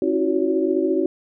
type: tone cluster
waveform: sine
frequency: 272.1 / 324.2 / 359 / 373.5 / 563 Hz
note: C#4 / E4 / F4 / F#4 / C#5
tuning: -32 / -29 / +48 / +16 / +27 cents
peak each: -25 / -22 / -28 / -21 / -28 dBFS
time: 0.02-1.06 s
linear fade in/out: 2 ms
effects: none